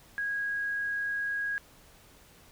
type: tone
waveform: sine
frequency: 1646 Hz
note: G#6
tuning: 16 cents flat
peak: -29 dBFS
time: 0.18-1.58 s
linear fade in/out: 0 ms
effects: pink hiss -57 dBFS RMS until 2.51 s